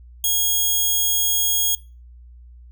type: tone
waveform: 5% pulse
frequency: 3300 Hz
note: G#7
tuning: 12 cents flat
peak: -9 dBFS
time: 0.24-1.75 s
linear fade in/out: 2 ms
effects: noise-tail reverb RT60 0.3 s tail -21 dB re dry + added 60 Hz sine -41 dBFS peak until 2.71 s